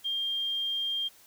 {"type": "tone", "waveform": "sine", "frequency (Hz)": 3200, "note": "G7", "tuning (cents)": 35, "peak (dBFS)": -28, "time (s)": [0.04, 1.09], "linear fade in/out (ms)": 20, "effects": ["white hiss -57 dBFS RMS until 1.26 s"]}